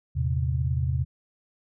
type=tone cluster; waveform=sine; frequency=81.8 / 113.9 / 131.4 Hz; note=E2 / A#2 / C3; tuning=-13 / -40 / +8 cents; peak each=-26 / -31 / -26 dBFS; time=0.15-1.05 s; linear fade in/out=20 ms; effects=none